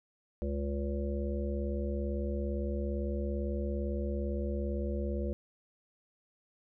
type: harmonic tone with a mistuned harmonic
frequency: 70.2 Hz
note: C#2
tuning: 22 cents sharp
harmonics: 1 / 3 / 5 / 7 / 8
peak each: -33 / -38 / -40 / -41 / -42 dBFS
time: 0.42-5.33 s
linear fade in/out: 0 ms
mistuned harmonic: 8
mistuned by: +23 cents
effects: none